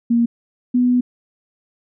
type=tone pair in turn; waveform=sine; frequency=234.8 / 247.4 Hz; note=A#3 / B3; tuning=+13 / +3 cents; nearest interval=minor second; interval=90 cents; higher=second; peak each=-12 dBFS; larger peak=neither; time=0.1-0.26 / 0.74-1.01 s; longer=second; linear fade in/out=10 ms; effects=none